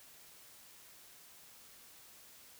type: silence
effects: white hiss -58 dBFS RMS until 2.59 s